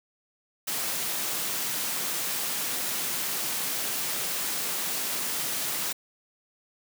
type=high-pass noise; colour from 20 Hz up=white; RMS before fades=-30 dBFS; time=0.67-5.93 s; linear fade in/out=10 ms; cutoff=120 Hz; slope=48 dB/octave; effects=none